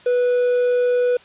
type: tone with quantisation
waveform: triangle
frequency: 492 Hz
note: B4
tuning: 7 cents flat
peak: -13 dBFS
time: 0.06-1.17 s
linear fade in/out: 5 ms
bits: 6
effects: white hiss -47 dBFS RMS until 1.24 s + resampled to 8000 Hz